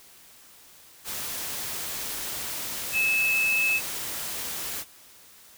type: tone in noise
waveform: sine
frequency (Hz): 2602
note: E7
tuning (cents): -23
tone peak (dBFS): -21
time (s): 2.92-3.81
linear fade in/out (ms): 50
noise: white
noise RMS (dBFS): -33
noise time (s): 1.04-4.85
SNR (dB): +9
effects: white hiss -52 dBFS RMS until 5.57 s